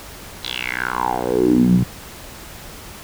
10% pulse tone with band-pass filter sweep, 61.74 Hz, B1, in tune, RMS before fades -18 dBFS, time 0.43-1.84 s, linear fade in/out 10 ms, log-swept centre 4000 to 140 Hz, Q 5.8, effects pink hiss -37 dBFS RMS until 3.03 s

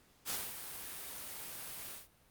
white noise with ADSR envelope, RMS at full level -37 dBFS, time 0.25-2.08 s, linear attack 51 ms, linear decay 220 ms, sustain -8 dB, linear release 160 ms, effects pink hiss -67 dBFS RMS until 2.3 s + Opus 48 kbps

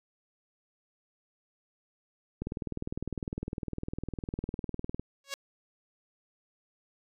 click train, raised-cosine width 3 ms, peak -21 dBFS, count 52, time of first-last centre 2.42-4.996 s, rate 19.8 Hz
5% pulse tone with exponential growth, 554.4 Hz, C#5, in tune, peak -20 dBFS, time 5.24-5.34 s, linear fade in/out 1 ms, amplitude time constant 21 ms
effects resampled to 32000 Hz

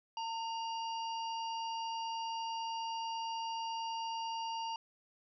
harmonic tone with a mistuned harmonic, 942 Hz, A#5, 18 cents sharp, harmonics 1 / 3 / 5 / 6, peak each -37 / -45 / -50 / -55 dBFS, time 0.17-4.76 s, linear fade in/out 2 ms, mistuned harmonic 1, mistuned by -65 cents, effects none

